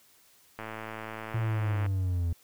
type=click train; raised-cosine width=0.5 ms; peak=-23 dBFS; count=141; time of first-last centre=0.59-1.863 s; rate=110 Hz
type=linear sweep; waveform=triangle; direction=down; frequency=115.3 to 83.1 Hz; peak=-24 dBFS; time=1.34-2.33 s; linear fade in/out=5 ms
effects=white hiss -61 dBFS RMS until 2.43 s